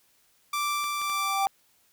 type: tone with tremolo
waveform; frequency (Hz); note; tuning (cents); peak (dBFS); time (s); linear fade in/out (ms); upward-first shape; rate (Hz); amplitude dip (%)
sawtooth; 1173; D6; -2; -22; 0.53-1.46; 5; sine; 1.8; 25
type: clicks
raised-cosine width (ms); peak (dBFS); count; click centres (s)
0.2; -25; 3; 0.841 / 1.016 / 1.098
type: tone with exponential growth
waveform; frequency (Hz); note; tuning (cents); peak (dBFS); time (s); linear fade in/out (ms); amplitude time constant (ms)
sine; 784; G5; 0; -20; 0.96-1.47; 0; 110
effects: white hiss -65 dBFS RMS until 1.92 s